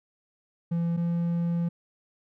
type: tone pair in turn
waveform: triangle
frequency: 169.3 / 170.58 Hz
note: E3 / F3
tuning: +46 / -40 cents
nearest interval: unison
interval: 14 cents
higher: second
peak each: -22 dBFS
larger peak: neither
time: 0.71-0.97 / 0.97-1.69 s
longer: second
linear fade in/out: 10 ms
effects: none